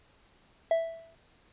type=tone with exponential decay; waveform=triangle; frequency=659.3 Hz; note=E5; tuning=in tune; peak=-18 dBFS; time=0.71-1.15 s; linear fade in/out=2 ms; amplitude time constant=95 ms; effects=pink hiss -63 dBFS RMS until 1.52 s + resampled to 8000 Hz